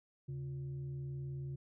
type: tone with frequency modulation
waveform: sine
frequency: 136.9 Hz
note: C#3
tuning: 21 cents flat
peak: -39 dBFS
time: 0.28-1.56 s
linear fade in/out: 10 ms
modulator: 215 Hz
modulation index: 0.35
effects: none